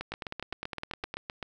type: two click trains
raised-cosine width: 0.3 ms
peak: -19 / -19 dBFS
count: 11 / 12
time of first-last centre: 0.12-1.14 / 0.01-1.428 s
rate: 9.8 / 7.76 Hz
effects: none